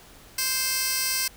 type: tone with high-pass filter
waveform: 15% pulse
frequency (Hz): 523.3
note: C5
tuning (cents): 0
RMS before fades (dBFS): -26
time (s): 0.38-1.28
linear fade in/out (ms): 5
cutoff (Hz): 3900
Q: 0.66
effects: pink hiss -50 dBFS RMS until 1.36 s